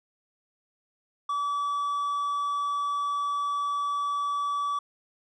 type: tone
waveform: triangle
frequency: 1149 Hz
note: D6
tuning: 38 cents flat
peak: -24 dBFS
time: 1.29-4.79 s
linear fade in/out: 5 ms
effects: resampled to 24000 Hz